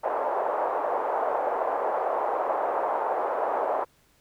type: band-pass noise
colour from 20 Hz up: white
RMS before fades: -27 dBFS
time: 0.03-3.85 s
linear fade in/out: 20 ms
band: 490 to 900 Hz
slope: 24 dB/octave
effects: pink hiss -63 dBFS RMS until 4.2 s